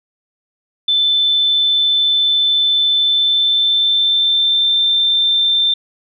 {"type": "tone with pitch glide", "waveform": "sine", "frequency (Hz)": [3526, 3571], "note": ["A7", "A7"], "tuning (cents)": [3, 25], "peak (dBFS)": -11, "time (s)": [0.88, 5.74], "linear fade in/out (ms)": 5, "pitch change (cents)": 22, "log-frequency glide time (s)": [2.96, 4.83], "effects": []}